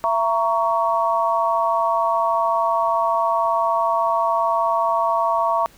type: chord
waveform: sine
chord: A# diminished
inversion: second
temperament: just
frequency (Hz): 671.3 / 932.3 / 1118.8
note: E5 / A#5 / C#6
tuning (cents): +31 / 0 / +16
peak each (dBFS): -21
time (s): 0.04-5.66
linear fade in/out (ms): 0
effects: pink hiss -51 dBFS RMS until 5.77 s